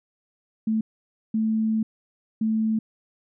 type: tone bursts at uneven times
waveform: sine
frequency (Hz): 220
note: A3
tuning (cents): 0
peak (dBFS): -20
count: 3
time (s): 0.67-0.81 / 1.34-1.83 / 2.41-2.79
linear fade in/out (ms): 5
effects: none